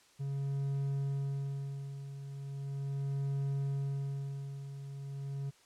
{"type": "tone with tremolo", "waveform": "triangle", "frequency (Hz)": 138.59, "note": "C#3", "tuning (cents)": 0, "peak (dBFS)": -29, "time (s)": [0.19, 5.51], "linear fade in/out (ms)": 20, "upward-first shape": "sine", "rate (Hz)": 0.38, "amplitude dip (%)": 70, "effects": ["white hiss -64 dBFS RMS until 5.65 s", "low-pass 8000 Hz 12 dB/octave"]}